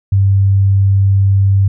sine tone, 98 Hz, G2, in tune, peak -7 dBFS, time 0.12-1.68 s, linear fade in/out 5 ms, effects none

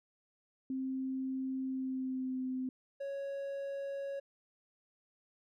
sine tone with pitch glide, 263.1 to 257.8 Hz, C4 to C4, +10 to -26 cents, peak -34 dBFS, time 0.7-2.69 s, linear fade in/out 2 ms, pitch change -36 cents, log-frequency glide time 1.64-2.41 s
triangle tone, 554.4 Hz, C#5, in tune, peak -35 dBFS, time 3-4.2 s, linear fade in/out 10 ms
effects none

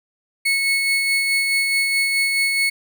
35% pulse tone with tremolo, 2200 Hz, C#7, 14 cents flat, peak -14 dBFS, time 0.45-2.7 s, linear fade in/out 10 ms, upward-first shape sine, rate 4.7 Hz, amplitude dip 30%, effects none

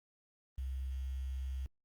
sine tone with quantisation, 65.7 Hz, C2, 8 cents sharp, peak -36 dBFS, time 0.58-1.66 s, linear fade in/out 0 ms, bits 10, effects Opus 32 kbps

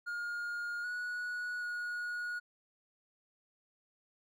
triangle tone with pitch steps, 1422 / 1463 / 1449 Hz, F6 / F#6 / F#6, +31 / -20 / -37 cents, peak -34 dBFS, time 0.06-2.4 s, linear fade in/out 20 ms, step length 780 ms, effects none

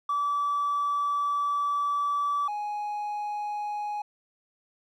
triangle tone pair in turn, 1154 / 832.9 Hz, D6 / G#5, -31 / +5 cents, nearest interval tritone, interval 564 cents, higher first, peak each -21 / -27 dBFS, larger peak first, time 0.09-2.48 / 2.48-4.02 s, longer first, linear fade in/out 5 ms, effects tanh soft clip ceiling -21 dBFS

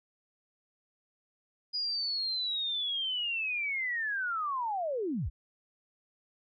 sine linear sweep, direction down, 4940 to 35.58 Hz, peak -30 dBFS, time 1.73-5.3 s, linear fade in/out 20 ms, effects none

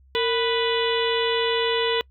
harmonic tone with a mistuned harmonic, 493.9 Hz, B4, in tune, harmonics 1 / 2 / 3 / 4 / 5 / 6 / 7 / 8, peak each -22 / -29 / -34 / -31 / -34 / -29 / -29 / -36 dBFS, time 0.15-2.01 s, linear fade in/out 0 ms, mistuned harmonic 1, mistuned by -120 cents, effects noise-tail reverb RT60 0.1 s tail -26 dB re dry + added 66 Hz sine -51 dBFS peak until 2.1 s

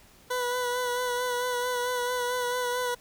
20% pulse tone with vibrato, 493.9 Hz, B4, in tune, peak -22 dBFS, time 0.3-2.95 s, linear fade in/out 10 ms, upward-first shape sine, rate 4.5 Hz, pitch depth 26 cents each way, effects pink hiss -56 dBFS RMS until 3 s

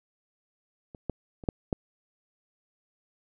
clicks, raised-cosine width 2 ms, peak -30 / -16 / -30 / -11 / -13 dBFS, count 5, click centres 0.948 / 1.097 / 1.438 / 1.488 / 1.728 s, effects none

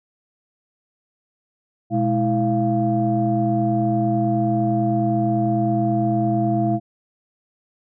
sine tone cluster, 122.2 / 211.3 / 326 / 690 Hz, B2 / G#3 / E4 / F5, -18 / +30 / -19 / -21 cents, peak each -22 dBFS, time 1.9-6.8 s, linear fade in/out 50 ms, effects tanh soft clip ceiling -7 dBFS

